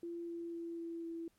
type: tone with pitch steps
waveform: sine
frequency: 341 / 338.8 / 336.7 / 334.6 / 332.4 Hz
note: F4 / E4 / E4 / E4 / E4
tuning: -41 / +48 / +37 / +26 / +15 cents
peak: -40 dBFS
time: 0.03-1.28 s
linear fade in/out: 2 ms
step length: 250 ms
effects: pink hiss -75 dBFS RMS until 1.38 s + MP3 64 kbps